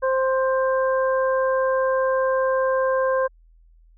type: harmonic tone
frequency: 525 Hz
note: C5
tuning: 6 cents sharp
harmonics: 1 / 2 / 3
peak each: -19 / -25 / -29 dBFS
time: 0.02-3.28 s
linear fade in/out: 20 ms
effects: added 41 Hz sine -50 dBFS peak until 3.97 s